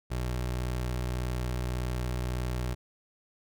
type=tone; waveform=25% pulse; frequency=61.74 Hz; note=B1; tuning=in tune; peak=-26 dBFS; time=0.1-2.75 s; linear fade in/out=20 ms; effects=none